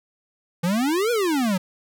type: exponential two-way sweep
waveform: square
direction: up then down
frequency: 163.9 to 493.9 to 176.6 Hz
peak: -20 dBFS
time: 0.63-1.58 s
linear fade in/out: 10 ms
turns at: 1.11 s
effects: none